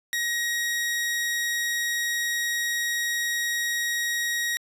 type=tone; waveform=sawtooth; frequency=1891 Hz; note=A#6; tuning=24 cents sharp; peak=-21 dBFS; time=0.13-4.57 s; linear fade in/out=0 ms; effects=resampled to 32000 Hz